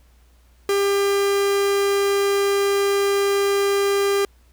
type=tone; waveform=45% pulse; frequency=399.2 Hz; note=G4; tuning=32 cents sharp; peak=-17 dBFS; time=0.69-4.25 s; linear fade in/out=2 ms; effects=added 60 Hz sine -51 dBFS peak until 4.52 s + pink hiss -61 dBFS RMS until 4.52 s